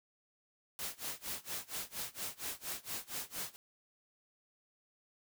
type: noise with tremolo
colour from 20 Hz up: white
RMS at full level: -39 dBFS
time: 0.79-3.56 s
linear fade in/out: 0 ms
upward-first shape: sine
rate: 4.3 Hz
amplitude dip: 95%
effects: none